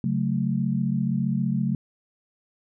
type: chord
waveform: sine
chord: F# minor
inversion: second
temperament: equal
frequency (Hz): 138.59 / 185 / 220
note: C#3 / F#3 / A3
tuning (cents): 0 / 0 / 0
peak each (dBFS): -26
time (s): 0.04-1.75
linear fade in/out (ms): 2
effects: none